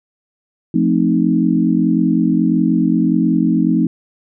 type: chord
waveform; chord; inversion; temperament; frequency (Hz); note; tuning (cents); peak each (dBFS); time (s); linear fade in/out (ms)
sine; F dominant seventh; none; equal; 174.61 / 220 / 261.6 / 311.1; F3 / A3 / C4 / Eb4; 0 / 0 / 0 / 0; -17; 0.74-3.87; 5
effects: none